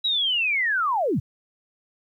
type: linear sweep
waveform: sine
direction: down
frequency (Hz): 3921 to 84.1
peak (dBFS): -20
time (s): 0.04-1.2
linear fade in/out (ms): 10
effects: 10-bit